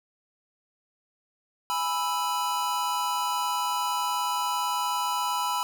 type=chord; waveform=square; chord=E major; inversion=first; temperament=equal; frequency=830.6 / 987.8 / 1318.5 Hz; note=G#5 / B5 / E6; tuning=0 / 0 / 0 cents; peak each=-34 / -28 / -33 dBFS; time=1.7-5.63 s; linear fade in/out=0 ms; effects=none